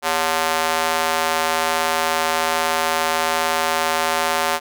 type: tone with high-pass filter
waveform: square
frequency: 80.6 Hz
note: E2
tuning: 38 cents flat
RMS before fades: -20 dBFS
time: 0.02-4.6 s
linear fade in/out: 50 ms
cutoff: 760 Hz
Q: 1.2
effects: none